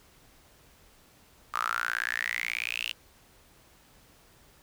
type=tone with high-pass filter sweep; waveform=sawtooth; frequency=58.27 Hz; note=A#1; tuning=in tune; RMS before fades=-32 dBFS; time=1.53-2.93 s; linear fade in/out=20 ms; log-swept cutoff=1200 to 2900 Hz; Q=9.7; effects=pink hiss -59 dBFS RMS until 4.62 s

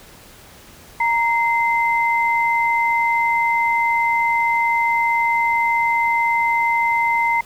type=tone pair together; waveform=sine; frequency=932.3 / 2072 Hz; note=A#5 / C7; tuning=0 / -17 cents; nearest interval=octave + major second; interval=1383 cents; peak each=-17 / -19 dBFS; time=1-7.41 s; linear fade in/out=5 ms; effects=pink hiss -44 dBFS RMS until 7.45 s

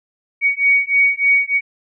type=beating tone pair; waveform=sine; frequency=2243 / 2246.3 Hz; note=C#7 / C#7; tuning=+20 / +22 cents; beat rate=3.3 Hz; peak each=-15 dBFS; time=0.41-1.61 s; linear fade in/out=50 ms; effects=none

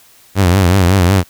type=tone with vibrato; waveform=sawtooth; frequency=92.5 Hz; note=F#2; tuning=in tune; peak=-4 dBFS; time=0.35-1.24 s; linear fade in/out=50 ms; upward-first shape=triangle; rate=5.4 Hz; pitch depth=150 cents each way; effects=white hiss -46 dBFS RMS until 1.29 s

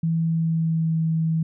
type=tone with pitch glide; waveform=sine; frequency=164 to 161.46 Hz; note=E3 to E3; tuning=-9 to -36 cents; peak=-19 dBFS; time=0.03-1.43 s; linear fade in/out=5 ms; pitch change=-27 cents; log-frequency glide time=0.23-1 s; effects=none

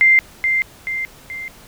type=tone with echo; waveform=sine; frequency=2091 Hz; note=C7; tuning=2 cents flat; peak=-8 dBFS; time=0.01-0.19 s; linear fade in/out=0 ms; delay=430 ms; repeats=3; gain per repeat=-6 dB; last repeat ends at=1.48 s; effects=pink hiss -44 dBFS RMS until 1.67 s

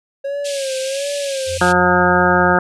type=tone with vibrato; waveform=triangle; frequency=548 Hz; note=C#5; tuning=20 cents flat; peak=-18 dBFS; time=0.24-1.58 s; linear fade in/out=10 ms; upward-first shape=sine; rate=1.4 Hz; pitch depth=76 cents each way
type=band-pass noise; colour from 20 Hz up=pink; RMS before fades=-29 dBFS; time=0.44-1.73 s; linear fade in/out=20 ms; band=2400 to 10000 Hz; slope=48 dB/octave
type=tone with pitch glide; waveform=sine; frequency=87.31 to 86.61 Hz; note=F2 to F2; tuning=0 to -14 cents; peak=-27 dBFS; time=1.46-2.58 s; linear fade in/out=50 ms; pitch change=-14 cents; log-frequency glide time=2.21-2.43 s
type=harmonic tone; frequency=179.5 Hz; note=F3; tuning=48 cents sharp; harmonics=1 / 2 / 3 / 4 / 5 / 7 / 8 / 9; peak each=-19 / -19 / -19 / -19 / -19 / -19 / -19 / -19 dBFS; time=1.61-2.59 s; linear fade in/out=2 ms
effects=none

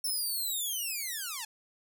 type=linear sweep; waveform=5% pulse; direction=down; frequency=5390 to 830.6 Hz; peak=-24 dBFS; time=0.04-1.45 s; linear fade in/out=5 ms; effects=none

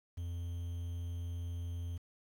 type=tone with quantisation; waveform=triangle; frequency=86.2 Hz; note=F2; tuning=22 cents flat; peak=-35 dBFS; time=0.17-1.98 s; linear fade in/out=10 ms; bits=10; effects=none

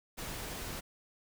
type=noise; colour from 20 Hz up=pink; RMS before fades=-41 dBFS; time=0.17-0.81 s; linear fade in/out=20 ms; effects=none

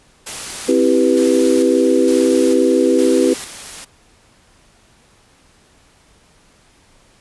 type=noise with tremolo; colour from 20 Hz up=white; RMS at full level=-27 dBFS; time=0.26-3.85 s; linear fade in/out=10 ms; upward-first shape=square; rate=1.1 Hz; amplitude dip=45%
type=chord; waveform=sine; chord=C major seventh; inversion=none; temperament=equal with one note detuned; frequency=262.5 / 329.6 / 392 / 493.9 Hz; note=C4 / E4 / G4 / B4; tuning=+6 / 0 / 0 / 0 cents; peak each=-16 dBFS; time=0.68-3.34 s; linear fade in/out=10 ms
effects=pink hiss -52 dBFS RMS until 7.2 s + resampled to 24000 Hz

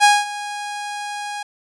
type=tone with ADSR envelope; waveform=sawtooth; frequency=824 Hz; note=G#5; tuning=14 cents flat; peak=-4 dBFS; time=0-1.43 s; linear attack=38 ms; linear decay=210 ms; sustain=-18 dB; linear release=7 ms; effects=resampled to 24000 Hz

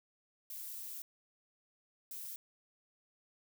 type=noise bursts at uneven times; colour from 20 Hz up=violet; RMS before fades=-45 dBFS; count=2; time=0.5-1.02 / 2.11-2.36 s; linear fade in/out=2 ms; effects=none

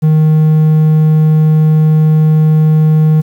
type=tone; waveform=triangle; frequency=155.56 Hz; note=D#3; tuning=in tune; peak=-3 dBFS; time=0.02-3.22 s; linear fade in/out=20 ms; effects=7-bit

